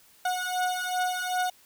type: beating tone pair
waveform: 30% pulse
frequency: 729 / 731.6 Hz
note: F#5 / F#5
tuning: -26 / -20 cents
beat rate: 2.6 Hz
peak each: -27 dBFS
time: 0.25-1.5 s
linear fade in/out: 5 ms
effects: white hiss -58 dBFS RMS until 1.65 s